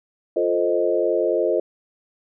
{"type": "chord", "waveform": "sine", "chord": "F dominant seventh", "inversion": "none", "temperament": "equal", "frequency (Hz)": [349.2, 440, 523.3, 622.3], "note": ["F4", "A4", "C5", "Eb5"], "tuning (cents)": [0, 0, 0, 0], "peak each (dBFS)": -23, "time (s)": [0.36, 1.6], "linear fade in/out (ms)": 5, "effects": []}